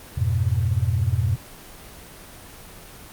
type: chord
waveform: sine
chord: F diminished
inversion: none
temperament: equal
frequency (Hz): 87.31 / 103.83 / 123.47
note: F2 / Ab2 / Cb3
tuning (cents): 0 / 0 / 0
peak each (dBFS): -23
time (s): 0.17-1.36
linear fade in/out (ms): 10
effects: pink hiss -42 dBFS RMS until 3.12 s + Opus 24 kbps